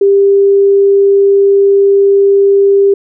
sine tone, 397 Hz, G4, 22 cents sharp, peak -4 dBFS, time 0.01-2.94 s, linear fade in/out 5 ms, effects none

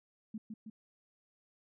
sine tone with echo, 218.1 Hz, A3, 15 cents flat, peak -38 dBFS, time 0.34-0.38 s, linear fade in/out 5 ms, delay 160 ms, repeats 2, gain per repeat -3 dB, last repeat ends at 0.7 s, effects none

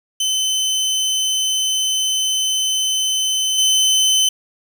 25% pulse tone with level steps, 3052 Hz, G7, 47 cents flat, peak -13 / -9 dBFS, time 0.2-4.29 s, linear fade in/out 5 ms, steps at 3.58 s, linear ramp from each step 5 ms, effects none

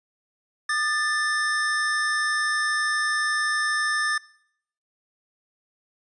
square tone pair together, 1217 / 1764 Hz, D#6 / A6, -39 / +4 cents, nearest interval tritone, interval 643 cents, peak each -29 / -24 dBFS, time 0.69-4.18 s, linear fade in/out 5 ms, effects noise-tail reverb RT60 0.7 s tail -22 dB re dry + resampled to 22050 Hz

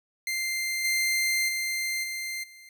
sawtooth tone with level steps, 2091 Hz, C7, 2 cents flat, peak -24 / -20 / -24 / -28 / -44 dBFS, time 0.27-2.69 s, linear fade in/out 2 ms, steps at 0.84 / 1.48 / 2.03 / 2.43 s, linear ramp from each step 10 ms, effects none

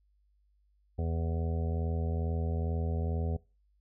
harmonic tone, 82.3 Hz, E2, 2 cents flat, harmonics 1 / 2 / 3 / 5 / 6 / 7 / 8 / 9, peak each -30 / -38 / -42 / -43 / -44 / -48 / -51 / -47 dBFS, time 0.98-3.37 s, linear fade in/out 10 ms, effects noise-tail reverb RT60 0.3 s tail -22 dB re dry + added 50 Hz sine -66 dBFS peak until 3.8 s

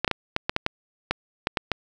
clicks, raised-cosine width 0.3 ms, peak -6 dBFS, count 11, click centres 0.046 / 0.078 / 0.113 / 0.364 / 0.495 / 0.564 / 0.664 / 1.11 / 1.471 / 1.572 / 1.717 s, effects none

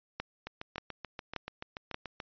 two click trains, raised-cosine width 0.3 ms, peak -23 / -18 dBFS, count 13 / 4, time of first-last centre 0.47-2.202 / 0.2-1.944 s, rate 6.93 / 1.72 Hz, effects resampled to 11025 Hz

